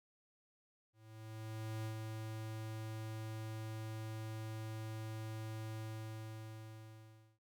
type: tone with ADSR envelope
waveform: square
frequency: 110 Hz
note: A2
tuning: in tune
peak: -40 dBFS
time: 0.93-7.39 s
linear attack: 920 ms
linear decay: 90 ms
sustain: -3 dB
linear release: 1600 ms
effects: none